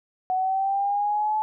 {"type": "linear sweep", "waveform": "sine", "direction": "up", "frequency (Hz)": [740, 866], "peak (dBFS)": -21, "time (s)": [0.3, 1.42], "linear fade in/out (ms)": 0, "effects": []}